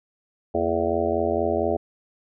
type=harmonic tone with a mistuned harmonic; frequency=84.3 Hz; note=E2; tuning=39 cents sharp; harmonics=1 / 3 / 4 / 5 / 6 / 7 / 8 / 9; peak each=-32 / -31 / -28 / -26 / -35 / -27 / -27 / -32 dBFS; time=0.54-1.77 s; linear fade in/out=10 ms; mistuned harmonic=3; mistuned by=-140 cents; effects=none